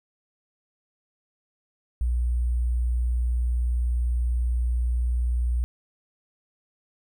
sine tone with sample-and-hold, 60.3 Hz, B1, 41 cents flat, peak -21 dBFS, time 2.01-5.64 s, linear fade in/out 0 ms, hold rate 8820 Hz, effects none

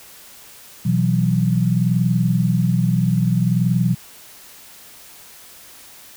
sine chord, B suspended fourth, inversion none, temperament just, 123.47 / 164.63 / 185.21 Hz, B2 / E3 / F#3, 0 / -2 / +2 cents, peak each -19 dBFS, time 0.85-3.95 s, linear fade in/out 10 ms, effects white hiss -43 dBFS RMS until 6.16 s

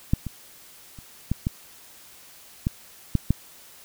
clicks, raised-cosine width 5 ms, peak -6 / -18 / -29 / -10 / -11 / -10 / -7 / -6 dBFS, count 8, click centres 0.135 / 0.267 / 0.988 / 1.316 / 1.469 / 2.669 / 3.153 / 3.306 s, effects white hiss -49 dBFS RMS until 3.84 s

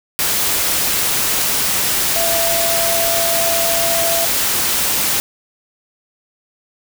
sine tone in noise, 672 Hz, E5, 33 cents sharp, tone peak -19 dBFS, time 2.16-4.25 s, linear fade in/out 0 ms, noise white, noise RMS -17 dBFS, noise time 0.19-5.2 s, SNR -5 dB, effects none

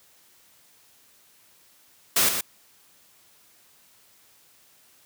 white noise with echo, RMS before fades -20 dBFS, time 2.16-2.29 s, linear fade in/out 5 ms, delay 120 ms, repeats 1, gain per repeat -7 dB, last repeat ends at 2.41 s, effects white hiss -58 dBFS RMS until 5.05 s + high-pass 60 Hz 12 dB/octave

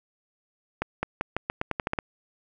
accelerating click train, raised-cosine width 0.5 ms, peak -11 dBFS, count 11, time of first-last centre 0.82-1.988 s, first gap 210 ms, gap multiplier 0.86, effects none

